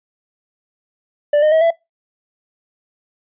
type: tone with pitch steps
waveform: triangle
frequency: 587.3 / 612.6 / 639 / 666.5 Hz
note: D5 / D#5 / D#5 / E5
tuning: 0 / -27 / +46 / +19 cents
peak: -8 dBFS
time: 1.33-1.706 s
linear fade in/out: 5 ms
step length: 94 ms
effects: noise-tail reverb RT60 0.2 s tail -22 dB re dry + resampled to 8000 Hz